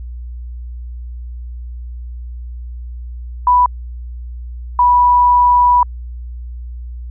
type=tone pair in turn; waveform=sine; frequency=987.8 / 980.4 Hz; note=B5 / B5; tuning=0 / -13 cents; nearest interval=unison; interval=13 cents; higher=first; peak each=-7 dBFS; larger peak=neither; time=3.47-3.66 / 4.79-5.83 s; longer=second; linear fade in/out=2 ms; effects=added 60 Hz sine -25 dBFS peak until 7.1 s